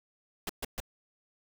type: noise bursts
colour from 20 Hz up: pink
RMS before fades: -35 dBFS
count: 3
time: 0.47-0.802 s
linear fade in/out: 2 ms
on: 24 ms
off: 130 ms
effects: none